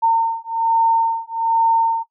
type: beating tone pair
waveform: sine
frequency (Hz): 910 / 911.2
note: A#5 / A#5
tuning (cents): -42 / -40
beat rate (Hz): 1.2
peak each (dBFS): -17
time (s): 0.02-2.04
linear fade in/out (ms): 20
effects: noise-tail reverb RT60 0.1 s tail -19 dB re dry